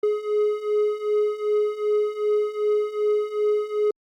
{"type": "beating tone pair", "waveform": "triangle", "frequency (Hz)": [418.8, 421.4], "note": ["G#4", "G#4"], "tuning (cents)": [15, 25], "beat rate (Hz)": 2.6, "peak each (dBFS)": [-23, -20], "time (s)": [0.03, 3.91], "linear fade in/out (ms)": 5, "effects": ["Opus 48 kbps"]}